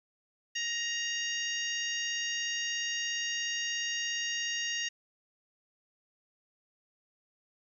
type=harmonic tone; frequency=937 Hz; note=A#5; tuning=9 cents sharp; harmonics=2 / 3 / 4 / 5 / 6 / 7; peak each=-36 / -35 / -43 / -45 / -40 / -41 dBFS; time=0.55-4.89 s; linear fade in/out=10 ms; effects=11-bit